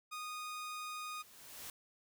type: tone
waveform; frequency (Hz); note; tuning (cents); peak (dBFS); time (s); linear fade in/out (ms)
sawtooth; 1236; D#6; -12; -38; 0.11-1.23; 20
type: noise with exponential growth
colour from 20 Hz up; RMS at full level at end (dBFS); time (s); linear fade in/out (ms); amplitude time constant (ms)
white; -46; 0.55-1.7; 2; 250
effects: none